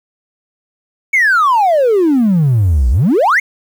triangle exponential two-way sweep, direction down then up, 2264 to 56.9 to 2264 Hz, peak -5 dBFS, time 1.13-3.4 s, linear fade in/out 10 ms, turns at 2.9 s, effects tanh soft clip ceiling -4 dBFS + 7-bit

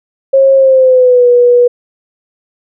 sine tone with pitch glide, 540 to 486.7 Hz, C#5 to B4, -45 to -25 cents, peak -3 dBFS, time 0.33-1.68 s, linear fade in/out 10 ms, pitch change -180 cents, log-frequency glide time 0.55-1.28 s, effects none

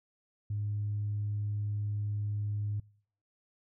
sine tone, 103.83 Hz, G#2, in tune, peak -30 dBFS, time 0.5-2.8 s, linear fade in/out 5 ms, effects noise-tail reverb RT60 0.6 s tail -26 dB re dry + tanh soft clip ceiling -26 dBFS

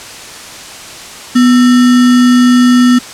sine tone with sample-and-hold, 246.9 Hz, B3, in tune, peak -3 dBFS, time 1.35-2.99 s, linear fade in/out 10 ms, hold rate 1575 Hz, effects white hiss -28 dBFS RMS until 3.13 s + low-pass 8000 Hz 12 dB/octave

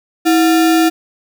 sine tone with sample-and-hold, 324.7 Hz, E4, 26 cents flat, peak -8 dBFS, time 0.25-0.9 s, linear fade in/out 20 ms, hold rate 1050 Hz, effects none

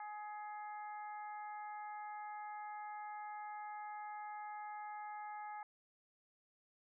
harmonic tone, 420 Hz, G#4, 19 cents sharp, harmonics 2 / 3 / 4 / 5, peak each -45 / -54 / -58 / -58 dBFS, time 0-5.63 s, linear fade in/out 2 ms, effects none

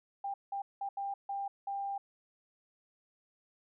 sine tone bursts at uneven times, 795 Hz, G5, 24 cents sharp, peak -34 dBFS, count 6, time 0.24-0.34 / 0.52-0.62 / 0.81-0.89 / 0.97-1.14 / 1.29-1.48 / 1.67-1.98 s, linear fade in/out 5 ms, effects none

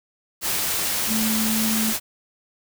sine tone in noise, 220 Hz, A3, in tune, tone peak -22 dBFS, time 1.07-1.94 s, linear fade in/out 50 ms, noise white, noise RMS -24 dBFS, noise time 0.41-2 s, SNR -1 dB, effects none

